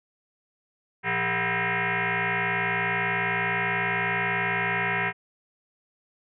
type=tone with frequency modulation; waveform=sine; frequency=114.3 Hz; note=A#2; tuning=34 cents flat; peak=-23 dBFS; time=1.03-5.13 s; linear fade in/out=50 ms; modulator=287 Hz; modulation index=8; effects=none